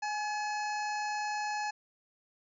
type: harmonic tone with a mistuned harmonic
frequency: 853 Hz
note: G#5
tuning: 46 cents sharp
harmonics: 1 / 2 / 3 / 5 / 6 / 7 / 8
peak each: -33 / -39 / -43 / -47 / -49 / -50 / -51 dBFS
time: 0.02-1.71 s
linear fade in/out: 10 ms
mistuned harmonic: 1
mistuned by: -33 cents
effects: none